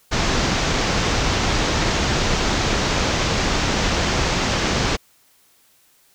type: low-pass noise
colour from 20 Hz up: pink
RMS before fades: -20 dBFS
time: 0.11-4.97 s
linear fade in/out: 20 ms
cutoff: 6800 Hz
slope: 48 dB/octave
effects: white hiss -57 dBFS RMS until 6.14 s